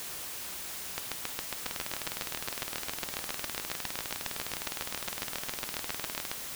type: two click trains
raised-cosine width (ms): 0.2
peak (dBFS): -14 / -17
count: 40 / 91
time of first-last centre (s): 0.98-6.315 / 1.66-6.252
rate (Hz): 7.31 / 19.6
effects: white hiss -40 dBFS RMS until 6.55 s

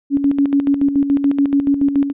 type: tone with tremolo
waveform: sine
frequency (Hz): 280.6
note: C#4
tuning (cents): +21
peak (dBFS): -10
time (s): 0.1-2.13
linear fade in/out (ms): 50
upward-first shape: square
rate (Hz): 7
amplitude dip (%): 60
effects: resampled to 8000 Hz

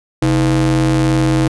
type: ring-modulated tone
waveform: square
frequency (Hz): 92.5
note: F#2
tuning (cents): 0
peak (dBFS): -9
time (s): 0.22-1.48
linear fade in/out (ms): 5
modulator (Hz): 226
effects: resampled to 24000 Hz

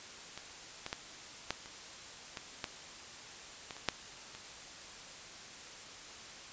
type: clicks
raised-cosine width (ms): 0.2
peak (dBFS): -26 / -21 / -18 / -15 / -30 / -22 / -18 / -24 / -29 / -11 / -29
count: 11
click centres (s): 0.376 / 0.864 / 0.929 / 1.506 / 1.659 / 2.372 / 2.642 / 3.708 / 3.766 / 3.887 / 4.35
effects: white hiss -49 dBFS RMS until 6.52 s + resampled to 16000 Hz

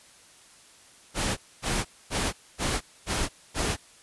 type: noise bursts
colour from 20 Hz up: pink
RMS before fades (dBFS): -27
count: 6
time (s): 1.14-3.77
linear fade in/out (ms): 50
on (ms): 230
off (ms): 250
effects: white hiss -54 dBFS RMS until 4.02 s + resampled to 24000 Hz

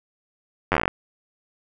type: slowing click train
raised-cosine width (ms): 0.5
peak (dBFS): -4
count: 11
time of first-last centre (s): 0.72-0.879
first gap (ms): 10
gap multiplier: 1.1
effects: none

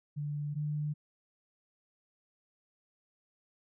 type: tone pair in turn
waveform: sine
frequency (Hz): 146.83 / 149.31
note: D3 / D3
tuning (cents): 0 / +29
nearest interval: unison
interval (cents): 29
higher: second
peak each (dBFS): -33 / -31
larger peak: second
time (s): 0.16-0.55 / 0.55-0.94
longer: neither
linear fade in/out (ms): 20
effects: none

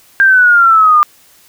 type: exponential sweep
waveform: sine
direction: down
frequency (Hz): 1600 to 1195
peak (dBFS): -4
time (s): 0.2-1.03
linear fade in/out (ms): 0
effects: white hiss -46 dBFS RMS until 1.48 s

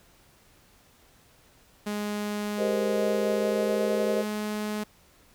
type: tone with pitch glide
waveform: sawtooth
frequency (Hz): 208 to 211.3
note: G#3 to G#3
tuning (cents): +3 to +30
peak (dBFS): -25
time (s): 1.86-4.84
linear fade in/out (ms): 10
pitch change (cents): +27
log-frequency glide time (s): 2.9-4.02
type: chord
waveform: sine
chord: C minor seventh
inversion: second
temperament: equal with one note detuned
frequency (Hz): 392 / 464.6 / 523.3 / 622.3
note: G4 / Bb4 / C5 / Eb5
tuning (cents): 0 / -6 / 0 / 0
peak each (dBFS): -30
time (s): 2.57-4.25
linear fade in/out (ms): 50
effects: pink hiss -59 dBFS RMS until 5.34 s

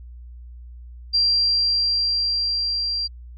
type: tone with level ramp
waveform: sine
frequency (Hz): 4738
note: D8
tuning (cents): +14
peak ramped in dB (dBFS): -15 to -22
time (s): 1.13-3.08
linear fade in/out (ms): 20
effects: added 60 Hz sine -37 dBFS peak until 3.37 s

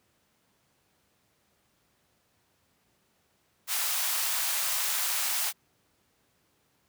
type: high-pass noise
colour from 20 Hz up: white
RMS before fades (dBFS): -29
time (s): 3.67-5.53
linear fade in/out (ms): 50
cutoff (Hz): 700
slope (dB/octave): 24
effects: pink hiss -70 dBFS RMS until 6.88 s + high-pass 80 Hz 12 dB/octave

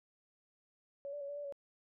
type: tone with pitch steps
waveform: sine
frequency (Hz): 561 / 582 / 561 / 576 / 581 / 562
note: C#5 / D5 / C#5 / D5 / D5 / C#5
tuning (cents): +21 / -16 / +21 / -34 / -19 / +24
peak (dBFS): -40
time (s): 1.05-1.524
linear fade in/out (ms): 0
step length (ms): 79
effects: none

